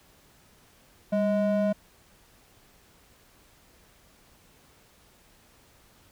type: ring-modulated tone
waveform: triangle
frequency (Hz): 415.3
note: G#4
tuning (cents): 0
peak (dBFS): -17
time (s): 1.12-1.73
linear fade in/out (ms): 10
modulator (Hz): 216
effects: pink hiss -59 dBFS RMS until 6.11 s